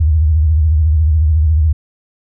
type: tone with vibrato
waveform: sine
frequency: 77.78 Hz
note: D#2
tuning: in tune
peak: -8 dBFS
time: 0-1.73 s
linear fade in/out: 10 ms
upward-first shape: sine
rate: 14 Hz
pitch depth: 120 cents each way
effects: none